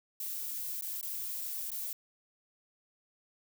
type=noise with dropouts; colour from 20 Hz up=violet; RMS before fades=-38 dBFS; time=0.2-1.93 s; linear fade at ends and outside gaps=2 ms; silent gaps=0.811-0.822 / 1.012-1.028 / 1.705-1.716 s; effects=none